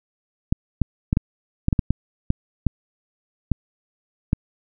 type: clicks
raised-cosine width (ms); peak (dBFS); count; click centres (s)
5; -5; 12; 0.525 / 0.817 / 1.129 / 1.171 / 1.684 / 1.728 / 1.792 / 1.906 / 2.304 / 2.667 / 3.517 / 4.331
effects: none